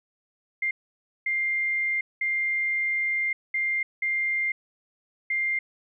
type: tone bursts at uneven times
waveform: sine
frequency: 2100 Hz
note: C7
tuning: 6 cents sharp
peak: -23 dBFS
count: 6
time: 0.62-0.71 / 1.26-2.01 / 2.21-3.33 / 3.54-3.83 / 4.02-4.52 / 5.3-5.59 s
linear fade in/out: 5 ms
effects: none